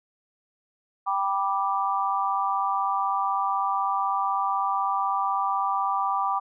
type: chord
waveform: sine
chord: G major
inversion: none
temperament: just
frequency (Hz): 784 / 980 / 1176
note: G5 / B5 / D6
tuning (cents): 0 / -14 / +2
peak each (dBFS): -27 / -28 / -26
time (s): 1.06-6.4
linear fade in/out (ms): 20
effects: none